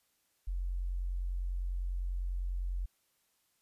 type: tone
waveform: sine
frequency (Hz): 45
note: F#1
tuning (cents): -47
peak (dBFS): -32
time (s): 0.47-2.86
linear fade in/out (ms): 10
effects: white hiss -75 dBFS RMS until 3.61 s + resampled to 32000 Hz